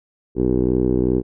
10% pulse tone with low-pass filter, 62.6 Hz, B1, 24 cents sharp, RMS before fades -18 dBFS, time 0.35-1.23 s, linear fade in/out 50 ms, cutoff 390 Hz, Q 3.5, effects none

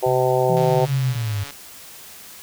harmonic tone, 127.9 Hz, C3, 39 cents flat, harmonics 3 / 4 / 5 / 6 / 7, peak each -21 / -21 / -23 / -24 / -26 dBFS, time 0.02-0.86 s, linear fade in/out 20 ms
sine tone, 130.81 Hz, C3, in tune, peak -24 dBFS, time 0.06-1.16 s, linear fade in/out 5 ms
sine linear sweep, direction down, 170.8 to 98 Hz, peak -21 dBFS, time 0.49-1.44 s, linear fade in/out 10 ms
click train, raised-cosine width 0.2 ms, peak -18 dBFS, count 134, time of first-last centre 0.57-1.507 s, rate 142 Hz
effects white hiss -41 dBFS RMS until 2.42 s

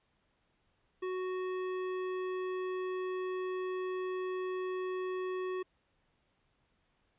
sine tone with hard clipping, 370 Hz, F#4, in tune, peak -36 dBFS, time 1.02-5.63 s, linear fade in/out 10 ms, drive 14 dB, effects pink hiss -75 dBFS RMS until 7.18 s + resampled to 8000 Hz

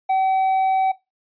sine tone with hard clipping, 763 Hz, G5, 47 cents flat, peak -17 dBFS, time 0.09-0.92 s, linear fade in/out 10 ms, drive 3 dB, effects noise-tail reverb RT60 0.2 s tail -18 dB re dry + resampled to 11025 Hz

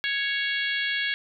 harmonic tone with a mistuned harmonic, 555 Hz, C#5, 2 cents sharp, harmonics 3 / 4 / 5 / 6 / 7 / 8, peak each -28 / -30 / -34 / -31 / -39 / -40 dBFS, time 0.04-1.14 s, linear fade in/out 0 ms, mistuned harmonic 8, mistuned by -22 cents, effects none

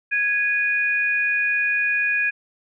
sine tone pair together, 1661.2 / 2464 Hz, G#6 / D#7, 0 / -17 cents, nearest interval perfect fifth, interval 683 cents, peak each -21 dBFS, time 0.11-2.31 s, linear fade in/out 20 ms, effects none

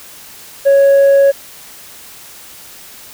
sine tone with tanh clipping, 554.4 Hz, C#5, in tune, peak -6 dBFS, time 0.65-1.32 s, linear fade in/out 20 ms, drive 2 dB, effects white hiss -36 dBFS RMS until 3.13 s

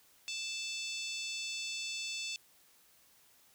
harmonic tone with a mistuned harmonic, 880 Hz, A5, in tune, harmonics 3 / 4 / 5 / 6 / 7 / 8 / 9, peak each -41 / -43 / -45 / -47 / -48 / -49 / -50 dBFS, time 0.28-2.36 s, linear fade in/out 0 ms, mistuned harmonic 5, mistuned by +24 cents, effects white hiss -65 dBFS RMS until 3.54 s

